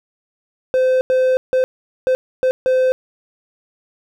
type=tone bursts at uneven times; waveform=triangle; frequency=515 Hz; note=C5; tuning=28 cents flat; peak=-10 dBFS; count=6; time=0.74-1.01 / 1.1-1.37 / 1.53-1.64 / 2.07-2.15 / 2.43-2.51 / 2.66-2.92 s; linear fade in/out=0 ms; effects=none